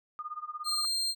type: tone with tremolo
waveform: sine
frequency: 1222 Hz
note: D#6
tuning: 32 cents flat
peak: -33 dBFS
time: 0.19-0.85 s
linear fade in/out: 0 ms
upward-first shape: sine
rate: 17 Hz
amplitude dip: 90%
type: tone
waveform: 35% pulse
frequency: 4186 Hz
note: C8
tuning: in tune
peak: -27 dBFS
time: 0.64-1.15 s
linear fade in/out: 50 ms
effects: none